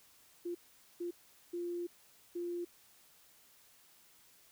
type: tone bursts at uneven times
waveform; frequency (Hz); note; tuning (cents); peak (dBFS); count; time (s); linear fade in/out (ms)
sine; 348.1; F4; -6; -36; 4; 0.45-0.55 / 1-1.11 / 1.53-1.87 / 2.35-2.65; 10
effects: white hiss -64 dBFS RMS until 4.51 s